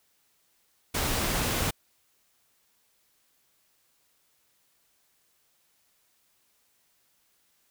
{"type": "noise", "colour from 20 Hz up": "pink", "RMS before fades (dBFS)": -28, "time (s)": [0.94, 1.71], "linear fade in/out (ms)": 10, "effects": ["white hiss -69 dBFS RMS until 7.7 s"]}